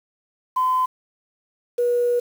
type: tone pair in turn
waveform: sine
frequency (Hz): 1022 / 483.7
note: C6 / B4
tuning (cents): -41 / -36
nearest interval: octave + minor second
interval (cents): 1295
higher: first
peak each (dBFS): -16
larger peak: neither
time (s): 0.56-0.86 / 1.78-2.2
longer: second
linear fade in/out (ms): 10
effects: tanh soft clip ceiling -12 dBFS + 7-bit